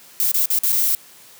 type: noise with dropouts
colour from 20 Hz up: violet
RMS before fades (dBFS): -18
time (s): 0.2-0.95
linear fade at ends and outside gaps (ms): 0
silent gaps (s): 0.315-0.343 / 0.457-0.503 / 0.588-0.635 / 0.722-0.727
effects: white hiss -46 dBFS RMS until 1.39 s + high-pass 100 Hz 12 dB/octave